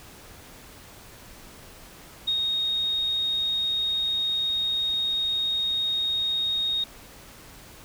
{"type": "tone with ADSR envelope", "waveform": "sine", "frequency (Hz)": 3729, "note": "A#7", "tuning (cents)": 0, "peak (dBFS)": -21, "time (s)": [2.27, 6.84], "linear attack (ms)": 13, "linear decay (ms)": 78, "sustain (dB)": -2, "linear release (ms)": 4, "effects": ["pink hiss -47 dBFS RMS until 7.84 s"]}